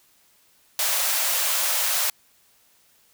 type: high-pass noise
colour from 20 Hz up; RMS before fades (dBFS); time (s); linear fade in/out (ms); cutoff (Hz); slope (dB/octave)
white; -23; 0.79-2.1; 2; 510; 96
effects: white hiss -60 dBFS RMS until 3.13 s